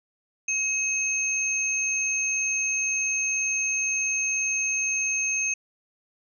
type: tone pair together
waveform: sine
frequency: 2561 / 6361 Hz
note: D#7 / G8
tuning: +49 / +24 cents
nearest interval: octave + major third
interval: 1575 cents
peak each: -26 dBFS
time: 0.48-5.54 s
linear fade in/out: 5 ms
effects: none